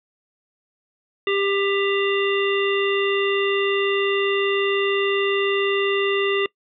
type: harmonic tone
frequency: 396.6 Hz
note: G4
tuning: 20 cents sharp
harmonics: 1 / 3 / 5 / 7 / 9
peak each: -20 / -28 / -27 / -26 / -32 dBFS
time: 1.27-6.46 s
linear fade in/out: 2 ms
effects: noise-tail reverb RT60 0.1 s tail -23 dB re dry